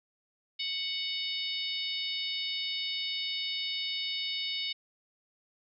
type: harmonic tone with a mistuned harmonic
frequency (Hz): 740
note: F#5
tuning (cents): 0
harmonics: 3 / 4 / 5 / 6 / 7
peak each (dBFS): -40 / -37 / -35 / -40 / -43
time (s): 0.59-4.73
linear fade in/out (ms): 10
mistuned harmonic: 6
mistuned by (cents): +18
effects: none